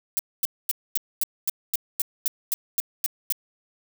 violet noise bursts, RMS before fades -23 dBFS, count 13, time 0.17-3.323 s, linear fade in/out 0 ms, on 21 ms, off 240 ms, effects none

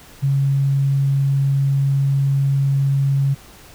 sine tone, 137.9 Hz, C#3, 9 cents flat, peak -14 dBFS, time 0.22-3.35 s, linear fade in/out 20 ms, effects pink hiss -44 dBFS RMS until 3.74 s

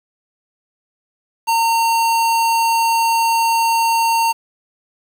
square tone, 915 Hz, A#5, 32 cents flat, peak -14 dBFS, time 1.47-4.33 s, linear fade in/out 20 ms, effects 7-bit

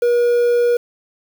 triangle tone with quantisation, 480 Hz, B4, 49 cents flat, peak -10 dBFS, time 0.02-0.77 s, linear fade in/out 5 ms, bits 6, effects none

